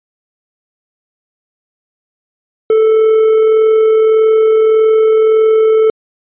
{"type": "tone with amplitude modulation", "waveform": "triangle", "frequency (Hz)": 439.4, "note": "A4", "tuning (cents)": -2, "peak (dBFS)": -3, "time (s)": [2.7, 5.9], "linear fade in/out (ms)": 2, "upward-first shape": "sine", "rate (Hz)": 41.7, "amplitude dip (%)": 25, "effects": ["resampled to 8000 Hz"]}